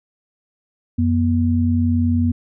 sine tone pair together, 90.2 / 240.8 Hz, F#2 / B3, -44 / -44 cents, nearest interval octave + perfect fourth, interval 1700 cents, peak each -17 dBFS, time 0.98-2.32 s, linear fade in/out 10 ms, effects none

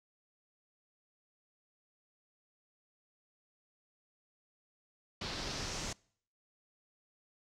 pink noise with low-pass filter sweep, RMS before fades -40 dBFS, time 5.21-5.93 s, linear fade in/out 5 ms, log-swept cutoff 4400 to 6600 Hz, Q 2.5, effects noise-tail reverb RT60 0.6 s tail -26 dB re dry

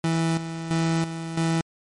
30% pulse tone with tremolo, 164.1 Hz, E3, 8 cents flat, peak -18 dBFS, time 0.04-1.61 s, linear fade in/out 2 ms, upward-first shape square, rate 1.5 Hz, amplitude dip 65%, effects MP3 48 kbps

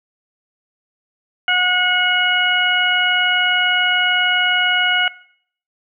harmonic tone, 727 Hz, F#5, 31 cents flat, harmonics 1 / 2 / 3 / 4, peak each -23 / -17 / -19 / -19 dBFS, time 1.48-5.08 s, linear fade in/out 2 ms, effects noise-tail reverb RT60 0.6 s tail -20 dB re dry

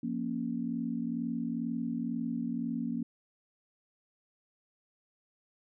sine chord, Bb minor, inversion second, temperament equal with one note detuned, 174.61 / 235.1 / 277.2 Hz, F3 / Bb3 / Db4, 0 / +15 / 0 cents, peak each -39 / -33 / -37 dBFS, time 0.03-3.03 s, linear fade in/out 5 ms, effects none

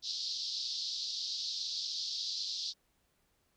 white band-pass noise, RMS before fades -38 dBFS, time 0.02-2.74 s, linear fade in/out 50 ms, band 3800 to 5100 Hz, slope 48 dB/octave, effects pink hiss -75 dBFS RMS until 3.56 s

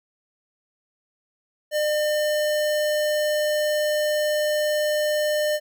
square tone, 603 Hz, D5, 46 cents sharp, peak -21 dBFS, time 1.71-5.6 s, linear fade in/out 50 ms, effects none

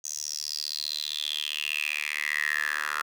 10% pulse tone with high-pass filter sweep, 75.1 Hz, D2, 39 cents sharp, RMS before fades -31 dBFS, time 0.04-3.02 s, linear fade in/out 5 ms, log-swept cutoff 6400 to 1400 Hz, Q 8.6, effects none

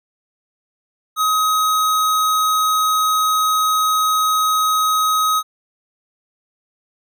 square tone, 1265 Hz, D#6, 28 cents sharp, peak -15 dBFS, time 1.16-5.43 s, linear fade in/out 50 ms, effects none

